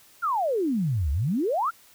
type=exponential two-way sweep; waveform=sine; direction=down then up; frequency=1458 to 65.8 to 1458 Hz; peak=-22 dBFS; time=0.22-1.71 s; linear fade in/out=20 ms; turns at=1.11 s; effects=white hiss -55 dBFS RMS until 1.94 s